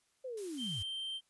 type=linear sweep; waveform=sine; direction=down; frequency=534 to 77.78 Hz; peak=-39 dBFS; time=0.24-0.83 s; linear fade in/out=10 ms
type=noise; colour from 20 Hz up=blue; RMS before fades=-49 dBFS; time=0.37-0.83 s; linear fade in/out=5 ms
type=tone; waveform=triangle; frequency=3136 Hz; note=G7; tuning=in tune; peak=-36 dBFS; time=0.57-1.21 s; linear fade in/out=50 ms
effects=white hiss -75 dBFS RMS until 1.29 s + resampled to 24000 Hz